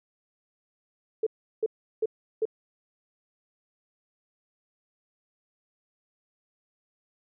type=tone bursts; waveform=sine; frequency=439.4 Hz; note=A4; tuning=2 cents flat; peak=-22 dBFS; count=4; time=1.23-2.454 s; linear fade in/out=5 ms; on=36 ms; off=360 ms; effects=none